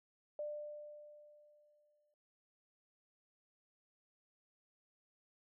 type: tone with exponential decay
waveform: sine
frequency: 595 Hz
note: D5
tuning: 22 cents sharp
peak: -38 dBFS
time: 0.39-2.14 s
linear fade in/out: 2 ms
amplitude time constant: 380 ms
effects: none